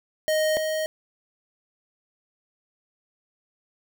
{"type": "tone pair in turn", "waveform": "square", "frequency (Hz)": [622.3, 625.9], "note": ["D#5", "D#5"], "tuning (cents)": [0, 10], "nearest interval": "unison", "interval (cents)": 10, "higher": "second", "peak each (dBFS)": [-21, -25], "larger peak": "first", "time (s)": [[0.28, 0.57], [0.57, 0.86]], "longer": "neither", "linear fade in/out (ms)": 0, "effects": []}